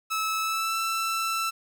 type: tone with pitch glide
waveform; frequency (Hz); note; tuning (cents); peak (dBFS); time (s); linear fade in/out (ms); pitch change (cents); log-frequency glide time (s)
sawtooth; 1302 to 1331.7; E6 to E6; -22 to +17; -22; 0.1-1.51; 20; +39; 0.39-0.78
effects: 10-bit